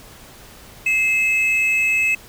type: tone pair together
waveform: triangle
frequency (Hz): 2093 / 2590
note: C7 / E7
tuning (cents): 0 / -31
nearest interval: major third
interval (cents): 369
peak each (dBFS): -24 / -14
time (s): 0.86-2.15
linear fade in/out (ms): 5
effects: pink hiss -43 dBFS RMS until 2.28 s